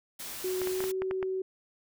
white noise, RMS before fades -40 dBFS, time 0.19-0.92 s, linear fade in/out 10 ms
sine tone with pitch glide, 370 to 377.3 Hz, F#4 to F#4, 0 to +34 cents, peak -29 dBFS, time 0.44-1.42 s, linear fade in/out 5 ms, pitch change +34 cents, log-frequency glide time 0.7-0.83 s
clicks, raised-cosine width 0.5 ms, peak -21 dBFS, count 7, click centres 0.617 / 0.673 / 0.805 / 0.84 / 1.02 / 1.111 / 1.228 s
effects none

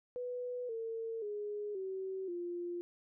sine tone with pitch steps, 493.9 / 452.9 / 415.3 / 380.8 / 349.2 Hz, B4 / A#4 / G#4 / F#4 / F4, 0 / -50 / 0 / +50 / 0 cents, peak -37 dBFS, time 0.16-2.81 s, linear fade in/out 0 ms, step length 530 ms, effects none

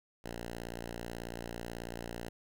5% pulse tone, 58.27 Hz, A#1, in tune, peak -29 dBFS, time 0.24-2.29 s, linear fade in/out 5 ms, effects none

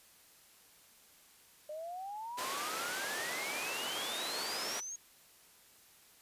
sine exponential sweep, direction up, 597 to 6645 Hz, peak -40 dBFS, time 1.69-4.96 s, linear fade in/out 5 ms
pink band-pass noise, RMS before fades -40 dBFS, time 2.37-4.81 s, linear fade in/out 20 ms, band 450 to 13000 Hz, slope 12 dB/octave
effects white hiss -62 dBFS RMS until 6.21 s + resampled to 32000 Hz

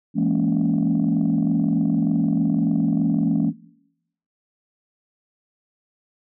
sine chord, A# half-diminished seventh, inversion second, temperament just, 167.82 / 209.8 / 233.1 / 279.7 Hz, E3 / G#3 / A#3 / C#4, +31 / +18 / 0 / +16 cents, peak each -22 / -21 / -22 / -21 dBFS, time 0.14-3.53 s, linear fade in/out 50 ms, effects noise-tail reverb RT60 0.8 s tail -20 dB re dry + tanh soft clip ceiling -12 dBFS

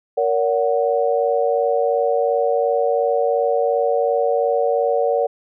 sine chord, F# major, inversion first, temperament equal with one note detuned, 466.2 / 569 / 740 Hz, A#4 / C#5 / F#5, 0 / +45 / 0 cents, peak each -19 / -19 / -22 dBFS, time 0.17-5.27 s, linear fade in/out 10 ms, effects none

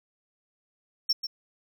triangle tone with echo, 5440 Hz, F8, 46 cents flat, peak -19 dBFS, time 1.09-1.13 s, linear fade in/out 10 ms, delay 140 ms, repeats 1, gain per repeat -9 dB, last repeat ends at 1.27 s, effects none

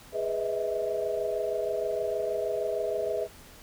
sine chord, E major seventh, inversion first, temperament equal with one note detuned, 415.3 / 493.9 / 622.3 / 648.7 Hz, G#4 / B4 / D#5 / E5, 0 / 0 / 0 / -28 cents, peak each -32 / -33 / -36 / -31 dBFS, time 0.12-3.28 s, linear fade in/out 50 ms, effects pink hiss -51 dBFS RMS until 3.62 s

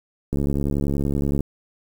click train, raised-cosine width 3 ms, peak -11 dBFS, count 77, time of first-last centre 0.33-1.406 s, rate 70.6 Hz, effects 7-bit

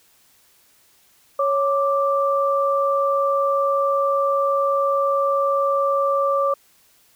sine tone pair together, 554.4 / 1174.7 Hz, C#5 / D6, 0 / 0 cents, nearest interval octave + minor second, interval 1300 cents, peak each -19 / -20 dBFS, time 1.39-6.54 s, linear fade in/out 5 ms, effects white hiss -57 dBFS RMS until 7.15 s

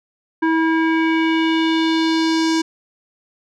square tone with low-pass filter sweep, 323.6 Hz, E4, 32 cents flat, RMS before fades -17 dBFS, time 0.42-2.62 s, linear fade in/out 10 ms, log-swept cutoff 1500 to 6000 Hz, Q 2.3, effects none

